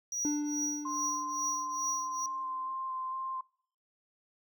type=tone with tremolo; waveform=triangle; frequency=5790 Hz; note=F#8; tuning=38 cents flat; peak=-28 dBFS; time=0.12-2.26 s; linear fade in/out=2 ms; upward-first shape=triangle; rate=2.4 Hz; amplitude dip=95%
type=tone with exponential decay; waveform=triangle; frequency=295.4 Hz; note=D4; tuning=10 cents sharp; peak=-26 dBFS; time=0.25-2.74 s; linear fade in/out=1 ms; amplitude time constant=540 ms
type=tone with vibrato; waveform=sine; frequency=1046.5 Hz; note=C6; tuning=in tune; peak=-34 dBFS; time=0.85-3.41 s; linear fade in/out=5 ms; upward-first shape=square; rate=2.2 Hz; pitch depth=10 cents each way
effects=noise-tail reverb RT60 0.6 s tail -25 dB re dry